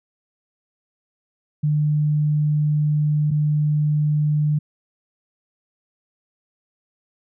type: tone pair in turn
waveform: sine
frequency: 150 / 150 Hz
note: D3 / D3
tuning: +37 / +37 cents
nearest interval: unison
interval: 0 cents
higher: neither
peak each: -16 / -16 dBFS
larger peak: neither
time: 1.63-3.31 / 3.31-4.59 s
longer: first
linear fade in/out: 10 ms
effects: none

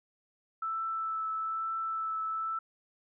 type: tone with vibrato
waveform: sine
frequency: 1318.5 Hz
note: E6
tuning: in tune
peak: -31 dBFS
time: 0.62-2.59 s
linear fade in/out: 5 ms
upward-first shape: triangle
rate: 1.1 Hz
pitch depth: 14 cents each way
effects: none

